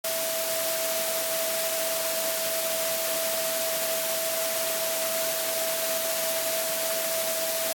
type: tone in noise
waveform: sine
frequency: 654 Hz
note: E5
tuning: 14 cents flat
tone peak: -30 dBFS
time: 0.04-7.73 s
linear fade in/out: 5 ms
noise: white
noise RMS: -29 dBFS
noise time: 0.04-7.73 s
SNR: -4 dB
effects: high-pass 200 Hz 12 dB/octave + AAC 64 kbps